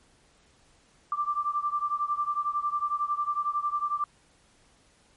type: beating tone pair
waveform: sine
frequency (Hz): 1174.7 / 1185.7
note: D6 / D6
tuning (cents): 0 / +16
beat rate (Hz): 11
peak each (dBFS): -28 / -30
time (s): 1.12-4.04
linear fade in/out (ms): 2
effects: pink hiss -62 dBFS RMS until 5.16 s + MP3 48 kbps